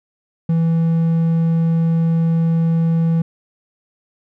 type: tone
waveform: triangle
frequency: 164.81 Hz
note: E3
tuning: in tune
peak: -11 dBFS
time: 0.49-3.22 s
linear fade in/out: 5 ms
effects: none